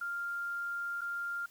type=tone with dropouts; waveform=sine; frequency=1396.9 Hz; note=F6; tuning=in tune; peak=-34 dBFS; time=0.01-1.46 s; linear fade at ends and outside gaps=5 ms; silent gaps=1.01-1.015 s; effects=white hiss -61 dBFS RMS until 1.5 s